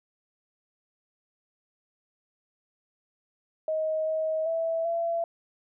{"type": "tone with pitch steps", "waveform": "sine", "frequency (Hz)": [629, 633, 657, 674], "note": ["D#5", "D#5", "E5", "E5"], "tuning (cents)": [19, 30, -6, 38], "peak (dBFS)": -25, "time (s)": [3.68, 5.24], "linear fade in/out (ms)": 2, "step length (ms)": 390, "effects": []}